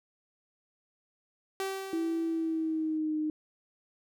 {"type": "tone with exponential decay", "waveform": "sawtooth", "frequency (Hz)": 386.1, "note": "G4", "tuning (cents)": -26, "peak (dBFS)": -26, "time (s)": [1.6, 2.98], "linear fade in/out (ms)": 1, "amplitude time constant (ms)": 300}
{"type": "tone with pitch glide", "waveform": "sine", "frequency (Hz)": [329.6, 307.5], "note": ["E4", "D#4"], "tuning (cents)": [0, -20], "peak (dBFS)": -28, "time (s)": [1.93, 3.3], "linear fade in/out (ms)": 2, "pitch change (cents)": -120, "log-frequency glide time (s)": [2.24, 3.17]}
{"effects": []}